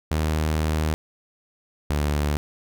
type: tone pair in turn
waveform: sawtooth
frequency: 77.78 / 73.69 Hz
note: D#2 / D2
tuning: 0 / +6 cents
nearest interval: minor second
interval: 94 cents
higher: first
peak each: -17 dBFS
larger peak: neither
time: 0.11-0.94 / 1.9-2.37 s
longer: first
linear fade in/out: 0 ms
effects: none